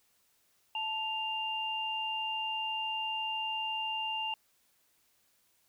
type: tone pair together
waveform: sine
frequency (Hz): 880.1 / 2794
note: A5 / F7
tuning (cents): 0 / 0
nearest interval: octave + minor sixth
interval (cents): 2000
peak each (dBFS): -36 / -34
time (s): 0.75-4.34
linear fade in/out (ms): 2
effects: white hiss -71 dBFS RMS until 5.68 s